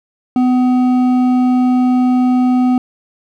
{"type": "tone with hard clipping", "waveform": "triangle", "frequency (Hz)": 251.5, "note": "B3", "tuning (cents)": 32, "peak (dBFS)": -11, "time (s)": [0.36, 2.78], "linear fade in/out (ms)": 2, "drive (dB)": 11, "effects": []}